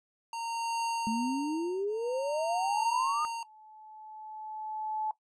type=tone with tremolo; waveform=square; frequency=922 Hz; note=A#5; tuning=19 cents flat; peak=-30 dBFS; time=0.33-3.43 s; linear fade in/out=2 ms; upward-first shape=triangle; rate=0.49 Hz; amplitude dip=100%
type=exponential sweep; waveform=sine; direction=up; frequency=216.1 to 1244.5 Hz; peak=-29 dBFS; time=1.07-3.25 s; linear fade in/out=0 ms
type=tone with exponential growth; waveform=sine; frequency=864 Hz; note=A5; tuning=32 cents flat; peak=-29 dBFS; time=2.53-5.11 s; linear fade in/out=2 ms; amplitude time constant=560 ms
effects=noise-tail reverb RT60 0.1 s tail -17 dB re dry + resampled to 22050 Hz

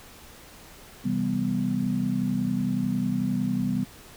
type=chord; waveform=sine; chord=C major seventh; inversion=none; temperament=equal; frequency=130.81 / 164.81 / 196 / 246.9 Hz; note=C3 / E3 / G3 / B3; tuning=0 / 0 / 0 / 0 cents; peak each=-32 / -33 / -27 / -27 dBFS; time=1.04-3.85 s; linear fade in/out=20 ms; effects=pink hiss -48 dBFS RMS until 4.16 s

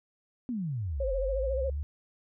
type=exponential two-way sweep; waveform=sine; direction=down then up; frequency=260 to 43.65 to 75.9 Hz; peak=-30 dBFS; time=0.49-1.83 s; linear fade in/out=0 ms; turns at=1.14 s
type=tone with vibrato; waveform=sine; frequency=532 Hz; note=C5; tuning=29 cents sharp; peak=-29 dBFS; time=1-1.7 s; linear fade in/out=5 ms; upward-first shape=sine; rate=14 Hz; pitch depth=66 cents each way
effects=none

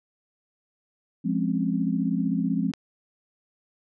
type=chord; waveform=sine; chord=Db major seventh; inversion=first; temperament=equal; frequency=174.61 / 207.7 / 261.6 / 277.2 Hz; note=F3 / Ab3 / C4 / Db4; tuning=0 / 0 / 0 / 0 cents; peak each=-27 / -27 / -27 / -33 dBFS; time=1.24-2.72 s; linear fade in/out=20 ms
type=click; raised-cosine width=0.2 ms; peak=-23 dBFS; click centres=2.737 s
effects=none

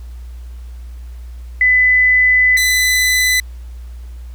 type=tone pair in turn; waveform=sine / sawtooth; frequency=2004 / 2004 Hz; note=B6 / B6; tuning=+25 / +25 cents; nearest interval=unison; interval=0 cents; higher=neither; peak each=-8 dBFS; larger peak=neither; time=1.61-2.57 / 2.57-3.4 s; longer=first; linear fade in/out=2 ms; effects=added 60 Hz sine -28 dBFS peak until 4.34 s + pink hiss -51 dBFS RMS until 4.34 s

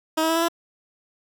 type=tone with pitch steps; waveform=15% pulse; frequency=317 / 322 / 327 / 332.2 / 337.4 Hz; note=D#4 / E4 / E4 / E4 / E4; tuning=+32 / -41 / -14 / +13 / +40 cents; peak=-13 dBFS; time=0.17-0.485 s; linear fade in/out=10 ms; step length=63 ms; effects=none

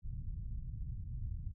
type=low-pass noise; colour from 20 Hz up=pink; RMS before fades=-41 dBFS; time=0.02-1.54 s; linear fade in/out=50 ms; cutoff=130 Hz; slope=24 dB/octave; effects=none

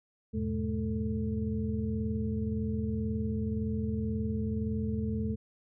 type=tone cluster; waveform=sine; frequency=80.7 / 102.6 / 121.7 / 215.7 / 442.8 Hz; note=E2 / G#2 / B2 / A3 / A4; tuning=-36 / -21 / -25 / -34 / +11 cents; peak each=-35 / -38 / -39 / -32 / -40 dBFS; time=0.33-5.36 s; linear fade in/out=20 ms; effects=none

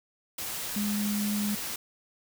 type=tone in noise; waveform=sine; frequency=207 Hz; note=G#3; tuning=5 cents flat; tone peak=-27 dBFS; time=0.76-1.55 s; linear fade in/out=5 ms; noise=white; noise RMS=-35 dBFS; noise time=0.38-1.76 s; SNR=+5 dB; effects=none

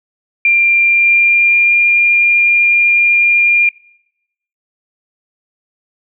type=tone with pitch glide; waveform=sine; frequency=2382 to 2404 Hz; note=D7 to D7; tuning=+24 to +40 cents; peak=-7 dBFS; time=0.45-3.69 s; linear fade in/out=2 ms; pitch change=+16 cents; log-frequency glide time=0.84-1.73 s; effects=noise-tail reverb RT60 0.9 s tail -24 dB re dry

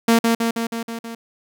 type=tone with echo; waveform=sawtooth; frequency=230 Hz; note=A#3; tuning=23 cents flat; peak=-8 dBFS; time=0.08-0.19 s; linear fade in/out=5 ms; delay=160 ms; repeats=6; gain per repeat=-3 dB; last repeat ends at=1.15 s; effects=none

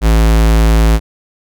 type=tone; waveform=square; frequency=55 Hz; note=A1; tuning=in tune; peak=-7 dBFS; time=0.01-1 s; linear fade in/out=50 ms; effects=none

